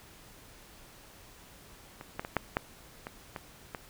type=clicks; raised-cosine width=0.5 ms; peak=-28 / -18 / -22 / -11 / -12 / -23 / -22 / -21 dBFS; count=8; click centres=2.011 / 2.195 / 2.249 / 2.367 / 2.569 / 3.069 / 3.362 / 3.748 s; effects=pink hiss -54 dBFS RMS until 3.89 s